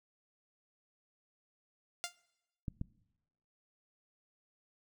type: tone with exponential decay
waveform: 5% pulse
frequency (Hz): 698.5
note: F5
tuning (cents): 0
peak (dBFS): -21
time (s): 2.04-2.14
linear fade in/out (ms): 0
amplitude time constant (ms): 20
type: clicks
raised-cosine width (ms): 5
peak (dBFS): -25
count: 2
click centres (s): 2.682 / 2.814
effects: noise-tail reverb RT60 0.9 s tail -22 dB re dry